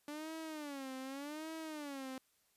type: tone with vibrato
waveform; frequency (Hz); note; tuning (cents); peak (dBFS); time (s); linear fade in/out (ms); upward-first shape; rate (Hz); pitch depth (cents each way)
sawtooth; 290; D4; -22; -39; 0.08-2.18; 2; sine; 0.85; 180
effects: white hiss -75 dBFS RMS until 2.56 s + resampled to 32000 Hz